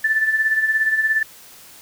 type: tone with tremolo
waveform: sine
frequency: 1760 Hz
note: A6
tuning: in tune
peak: -13 dBFS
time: 0.04-1.23 s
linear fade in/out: 5 ms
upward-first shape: sine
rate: 17 Hz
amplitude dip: 60%
effects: white hiss -44 dBFS RMS until 1.81 s